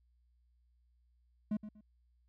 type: tone with echo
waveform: triangle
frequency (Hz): 211.9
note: G#3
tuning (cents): +35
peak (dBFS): -29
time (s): 1.51-1.57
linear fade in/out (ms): 5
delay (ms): 120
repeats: 2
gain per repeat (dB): -12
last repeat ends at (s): 1.81
effects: added 60 Hz sine -68 dBFS peak until 2.28 s